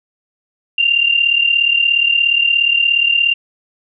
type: tone pair together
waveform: sine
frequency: 2778 / 2815 Hz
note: F7 / F7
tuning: -10 / +13 cents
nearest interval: unison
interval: 23 cents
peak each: -12 / -16 dBFS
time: 0.78-3.34 s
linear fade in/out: 5 ms
effects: none